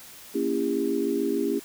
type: chord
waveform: sine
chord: A# diminished seventh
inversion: none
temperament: just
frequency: 233.1 / 279.7 / 335.6 / 402.8 Hz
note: A#3 / C#4 / E4 / G4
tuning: 0 / +16 / +31 / +47 cents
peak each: -31 / -28 / -29 / -27 dBFS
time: 0.34-1.6 s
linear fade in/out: 20 ms
effects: white hiss -46 dBFS RMS until 1.64 s